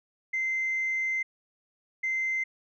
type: tone pair in turn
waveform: sine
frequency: 2076 / 2076 Hz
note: C7 / C7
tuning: -14 / -14 cents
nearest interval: unison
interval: 0 cents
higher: neither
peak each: -25 dBFS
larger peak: neither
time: 0.33-1.23 / 2.03-2.44 s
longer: first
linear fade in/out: 10 ms
effects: tanh soft clip ceiling -22 dBFS